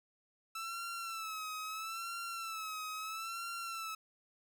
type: tone with vibrato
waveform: sawtooth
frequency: 1318.5 Hz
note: E6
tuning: in tune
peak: -36 dBFS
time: 0.55-3.95 s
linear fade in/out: 5 ms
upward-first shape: sine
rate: 0.76 Hz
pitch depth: 72 cents each way
effects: none